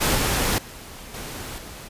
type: noise with level steps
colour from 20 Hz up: pink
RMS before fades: -20 / -22 / -40 / -34 / -39 dBFS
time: 0-1.89 s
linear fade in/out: 20 ms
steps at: 0.15 / 0.58 / 1.14 / 1.58 s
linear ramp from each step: 2 ms
effects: resampled to 32000 Hz